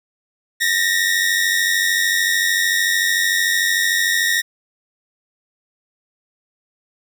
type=tone pair together; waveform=sawtooth; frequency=1812 / 1905.4 Hz; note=A#6 / A#6; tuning=-50 / +37 cents; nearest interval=minor second; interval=87 cents; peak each=-15 dBFS; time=0.6-4.42 s; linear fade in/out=20 ms; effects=none